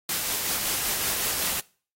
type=noise with tremolo; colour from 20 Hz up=white; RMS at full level=-26 dBFS; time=0.09-1.6 s; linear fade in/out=2 ms; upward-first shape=sine; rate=5.3 Hz; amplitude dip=25%; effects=noise-tail reverb RT60 0.4 s tail -22 dB re dry + AAC 48 kbps